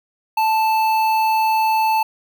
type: tone with notch filter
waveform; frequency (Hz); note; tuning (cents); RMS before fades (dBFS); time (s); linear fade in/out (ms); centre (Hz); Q
square; 880; A5; 0; -17; 0.37-2.03; 5; 7300; 0.55
effects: none